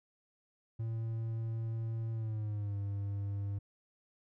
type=tone with pitch glide; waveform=triangle; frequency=113.2 to 100.27 Hz; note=A2 to G2; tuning=+50 to +40 cents; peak=-32 dBFS; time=0.79-3.59 s; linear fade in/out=10 ms; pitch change=-210 cents; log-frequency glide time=2.13-2.76 s; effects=none